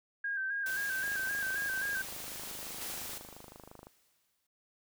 sine tone with vibrato, 1590 Hz, G6, 24 cents sharp, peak -32 dBFS, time 0.24-2.02 s, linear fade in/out 5 ms, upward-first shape square, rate 3.8 Hz, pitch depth 41 cents each way
white noise, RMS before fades -43 dBFS, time 0.66-3.18 s, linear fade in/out 2 ms
click train, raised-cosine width 1 ms, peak -35 dBFS, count 74, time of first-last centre 1.04-3.869 s, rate 25.8 Hz
white noise with exponential decay, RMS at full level -41 dBFS, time 2.81-4.47 s, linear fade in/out 5 ms, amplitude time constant 360 ms
effects none

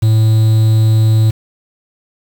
triangle tone with quantisation, 110 Hz, A2, in tune, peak -5 dBFS, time 0.02-1.31 s, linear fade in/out 10 ms, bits 5, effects none

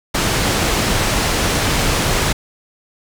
pink low-pass noise, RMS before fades -17 dBFS, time 0.14-2.33 s, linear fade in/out 10 ms, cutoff 9000 Hz, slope 12 dB/octave, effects none

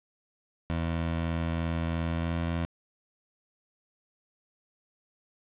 20% pulse tone with pitch glide, 82.9 to 84.2 Hz, E2 to E2, +10 to +37 cents, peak -23 dBFS, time 0.7-2.65 s, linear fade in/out 0 ms, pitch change +27 cents, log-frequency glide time 2.05-2.41 s, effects resampled to 8000 Hz + 10-bit

